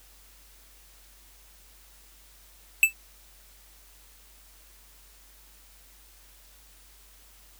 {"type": "tone with exponential decay", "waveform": "square", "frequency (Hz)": 2637, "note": "E7", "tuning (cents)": 0, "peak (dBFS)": -11, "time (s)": [2.83, 2.93], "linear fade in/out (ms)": 1, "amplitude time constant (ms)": 20, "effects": ["added 48 Hz sine -56 dBFS peak until 7.59 s", "white hiss -56 dBFS RMS until 7.59 s"]}